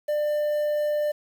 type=tone with quantisation; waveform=triangle; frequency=596 Hz; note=D5; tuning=25 cents sharp; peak=-20 dBFS; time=0.08-1.12 s; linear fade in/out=10 ms; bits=8; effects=none